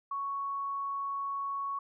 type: tone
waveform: sine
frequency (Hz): 1111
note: C#6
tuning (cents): +4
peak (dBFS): -32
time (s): 0.11-1.79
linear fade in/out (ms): 5
effects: none